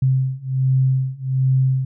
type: beating tone pair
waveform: sine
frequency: 130.81 / 132.11 Hz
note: C3 / C3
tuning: 0 / +17 cents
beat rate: 1.3 Hz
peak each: -19 / -18 dBFS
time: 0.02-1.85 s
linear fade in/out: 5 ms
effects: none